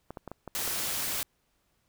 clicks, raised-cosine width 1 ms, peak -25 dBFS, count 6, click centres 0.106 / 0.172 / 0.277 / 0.316 / 0.477 / 0.677 s
white noise, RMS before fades -32 dBFS, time 0.55-1.23 s, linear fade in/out 0 ms
effects pink hiss -73 dBFS RMS until 1.88 s

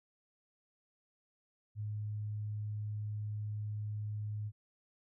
sine tone, 105.5 Hz, G#2, 28 cents sharp, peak -36 dBFS, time 1.75-4.52 s, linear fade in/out 50 ms, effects none

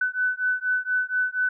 sine beating tone pair, 1500 / 1504.2 Hz, F#6 / F#6, +23 / +28 cents, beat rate 4.2 Hz, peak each -25 dBFS, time 0.01-1.49 s, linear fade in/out 5 ms, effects none

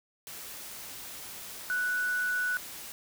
sine tone in noise, 1480 Hz, F#6, in tune, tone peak -27 dBFS, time 1.7-2.57 s, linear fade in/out 0 ms, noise white, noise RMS -43 dBFS, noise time 0.27-2.92 s, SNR +13 dB, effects none

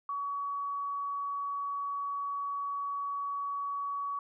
sine tone, 1130 Hz, C#6, 33 cents sharp, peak -32 dBFS, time 0.09-4.19 s, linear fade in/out 2 ms, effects none

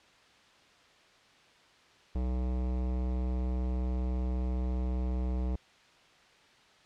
sine tone with hard clipping, 62.6 Hz, B1, 24 cents sharp, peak -31 dBFS, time 2.15-5.56 s, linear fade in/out 5 ms, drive 18 dB, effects white hiss -60 dBFS RMS until 6.85 s + low-pass 4000 Hz 12 dB/octave

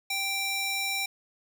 square tone with high-pass filter, 784 Hz, G5, in tune, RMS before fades -30 dBFS, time 0.1-1.06 s, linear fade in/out 5 ms, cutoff 2100 Hz, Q 0.98, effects none

